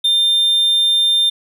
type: tone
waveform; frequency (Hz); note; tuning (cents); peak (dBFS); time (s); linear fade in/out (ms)
triangle; 3600; A7; +39; -10; 0.04-1.3; 10
effects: none